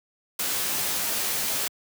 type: noise with comb filter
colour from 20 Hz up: white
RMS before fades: -27 dBFS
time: 0.39-1.68 s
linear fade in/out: 5 ms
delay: 14 ms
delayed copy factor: +0.6
effects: high-pass 100 Hz 12 dB/octave